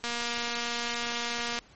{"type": "click train", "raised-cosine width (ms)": 0.2, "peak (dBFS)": -15, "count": 368, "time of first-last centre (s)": [0.04, 1.589], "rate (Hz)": 237, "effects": ["pink hiss -57 dBFS RMS until 1.75 s", "MP3 32 kbps"]}